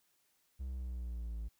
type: linear sweep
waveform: triangle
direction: down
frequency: 66 to 54.4 Hz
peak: -36 dBFS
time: 0.59-1.49 s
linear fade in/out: 20 ms
effects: white hiss -75 dBFS RMS until 1.59 s